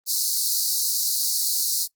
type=high-pass noise; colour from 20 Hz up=pink; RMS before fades=-23 dBFS; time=0.06-1.88 s; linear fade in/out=50 ms; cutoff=4100 Hz; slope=96 dB/octave; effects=noise-tail reverb RT60 0.1 s tail -20 dB re dry + Opus 32 kbps